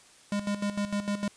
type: tone with tremolo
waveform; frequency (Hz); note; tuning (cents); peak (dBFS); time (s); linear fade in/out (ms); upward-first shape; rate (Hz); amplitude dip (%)
square; 203.7; G#3; -33; -27; 0.32-1.28; 2; square; 6.6; 70
effects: white hiss -56 dBFS RMS until 1.36 s + resampled to 22050 Hz